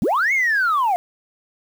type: linear two-way sweep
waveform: sine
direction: up then down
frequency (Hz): 147.2 to 2217 to 681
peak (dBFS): -14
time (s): 0.02-0.96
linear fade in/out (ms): 0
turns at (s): 0.33
effects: tanh soft clip ceiling -13 dBFS + 7-bit